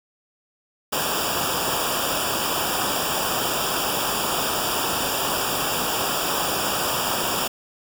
pink noise with comb filter, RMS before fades -24 dBFS, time 0.92-7.48 s, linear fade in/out 10 ms, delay 0.48 ms, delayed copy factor -0.95, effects none

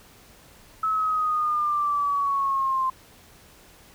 sine linear sweep, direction down, 1300 to 1042 Hz, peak -21 dBFS, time 0.83-2.9 s, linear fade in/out 5 ms, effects pink hiss -52 dBFS RMS until 3.94 s

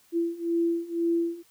sine beating tone pair, 336.2 / 338.2 Hz, E4 / E4, +34 / +44 cents, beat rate 2 Hz, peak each -28 / -26 dBFS, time 0.12-1.43 s, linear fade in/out 50 ms, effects white hiss -61 dBFS RMS until 1.5 s

